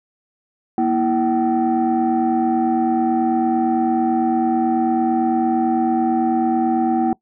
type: tone cluster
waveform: sine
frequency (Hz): 238.2 / 327.2 / 763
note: A#3 / E4 / G5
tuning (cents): +38 / -13 / -47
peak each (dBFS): -18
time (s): 0.78-7.13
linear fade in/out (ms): 2
effects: noise-tail reverb RT60 0.1 s tail -22 dB re dry + tanh soft clip ceiling -10 dBFS